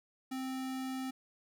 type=tone; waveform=square; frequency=261.6 Hz; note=C4; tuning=in tune; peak=-37 dBFS; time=0.31-1.11 s; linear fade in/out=10 ms; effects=none